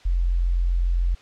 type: tone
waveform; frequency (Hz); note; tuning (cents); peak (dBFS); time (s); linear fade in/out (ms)
sine; 43.65; F1; 0; -18; 0.05-1.15; 10
effects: white hiss -51 dBFS RMS until 1.21 s + low-pass 4000 Hz 12 dB/octave